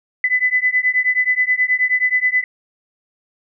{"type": "beating tone pair", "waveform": "sine", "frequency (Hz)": [2000, 2009.4], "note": ["B6", "B6"], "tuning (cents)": [21, 29], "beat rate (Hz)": 9.4, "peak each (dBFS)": [-17, -17], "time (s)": [0.24, 2.44], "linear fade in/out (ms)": 2, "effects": []}